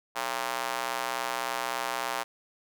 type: tone with high-pass filter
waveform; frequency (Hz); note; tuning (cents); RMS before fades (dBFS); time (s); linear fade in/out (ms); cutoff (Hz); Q
square; 61.74; B1; 0; -32; 0.15-2.24; 20; 860; 1.5
effects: none